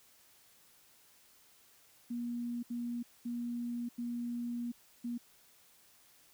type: tone bursts at uneven times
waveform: sine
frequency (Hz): 238.9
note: A#3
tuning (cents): +43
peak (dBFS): -35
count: 5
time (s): 2.1-2.63 / 2.7-3.03 / 3.25-3.89 / 3.98-4.72 / 5.04-5.18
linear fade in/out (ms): 10
effects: white hiss -64 dBFS RMS until 6.33 s